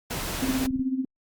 pink noise, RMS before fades -31 dBFS, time 0.1-0.67 s, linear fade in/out 10 ms
clicks, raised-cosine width 5 ms, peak -25 dBFS, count 5, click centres 0.35 / 0.654 / 0.708 / 0.76 / 0.795 s
sine tone with tremolo, 261.6 Hz, C4, in tune, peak -21 dBFS, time 0.42-1.05 s, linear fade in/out 5 ms, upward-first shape sine, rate 16 Hz, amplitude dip 70%
effects Opus 48 kbps

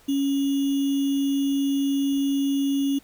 sine tone with sample-and-hold, 277.2 Hz, C#4, in tune, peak -20 dBFS, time 0.08-2.99 s, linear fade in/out 10 ms, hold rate 3150 Hz, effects pink hiss -55 dBFS RMS until 3.03 s

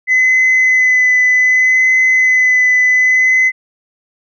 sine tone with vibrato, 2020 Hz, B6, 39 cents sharp, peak -6 dBFS, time 0.07-3.52 s, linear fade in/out 50 ms, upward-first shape sine, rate 0.65 Hz, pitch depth 14 cents each way, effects tanh soft clip ceiling -5 dBFS

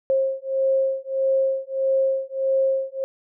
sine beating tone pair, 534 / 535.6 Hz, C5 / C5, +35 / +40 cents, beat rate 1.6 Hz, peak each -22 dBFS, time 0.1-3.04 s, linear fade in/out 0 ms, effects none

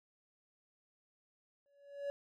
triangle tone with exponential growth, 566 Hz, C#5, 36 cents sharp, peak -32 dBFS, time 1.66-2.1 s, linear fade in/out 0 ms, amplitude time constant 94 ms, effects none

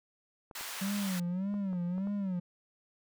clicks, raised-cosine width 1 ms, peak -35 dBFS, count 6, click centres 0.512 / 0.61 / 1.541 / 1.731 / 1.981 / 2.072 s
pink high-pass noise, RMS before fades -41 dBFS, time 0.55-1.2 s, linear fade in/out 5 ms, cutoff 1100 Hz, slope 12 dB/octave
triangle tone with vibrato, 188.6 Hz, F#3, 33 cents sharp, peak -29 dBFS, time 0.81-2.4 s, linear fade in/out 10 ms, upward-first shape sine, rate 1.7 Hz, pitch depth 140 cents each way
effects none

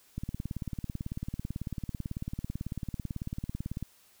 click train, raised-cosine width 5 ms, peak -22 dBFS, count 67, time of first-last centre 0.18-3.826 s, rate 18.1 Hz, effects white hiss -62 dBFS RMS until 4.2 s

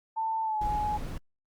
sine tone with pitch glide, 890 to 841 Hz, A5 to G#5, +20 to +22 cents, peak -27 dBFS, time 0.16-0.98 s, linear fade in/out 20 ms, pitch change -98 cents, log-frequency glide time 0.43-0.64 s
brown noise, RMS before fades -35 dBFS, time 0.61-1.18 s, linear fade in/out 5 ms
effects Opus 48 kbps

